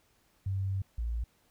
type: tone pair in turn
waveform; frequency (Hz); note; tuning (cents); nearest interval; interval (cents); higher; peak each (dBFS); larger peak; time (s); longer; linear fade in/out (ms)
sine; 96.6 / 57.44; G2 / A#1; -25 / -25; major sixth; 900; first; -29 / -30; first; 0.46-0.82 / 0.98-1.24; first; 5
effects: pink hiss -69 dBFS RMS until 1.5 s